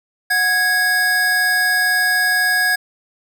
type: tone pair together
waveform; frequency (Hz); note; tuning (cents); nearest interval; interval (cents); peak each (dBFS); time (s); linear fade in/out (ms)
square; 733 / 1657; F#5 / G#6; -16 / -4; octave + major second; 1412; -25 / -15; 0.3-2.76; 10
effects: none